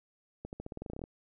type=accelerating click train; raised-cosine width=2 ms; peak=-27 dBFS; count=14; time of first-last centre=0.45-1.039 s; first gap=79 ms; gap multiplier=0.9; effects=none